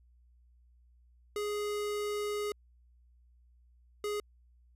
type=tone bursts at uneven times; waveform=square; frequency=415.3 Hz; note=G#4; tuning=in tune; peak=-33 dBFS; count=2; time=1.36-2.52 / 4.04-4.2 s; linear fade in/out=2 ms; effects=added 60 Hz sine -60 dBFS peak until 4.75 s + resampled to 32000 Hz